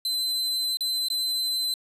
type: tone with dropouts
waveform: 40% pulse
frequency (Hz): 4053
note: B7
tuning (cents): +44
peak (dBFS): -23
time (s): 0.05-1.74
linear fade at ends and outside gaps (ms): 2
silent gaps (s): 0.771-0.807 / 1.085-1.101
effects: resampled to 32000 Hz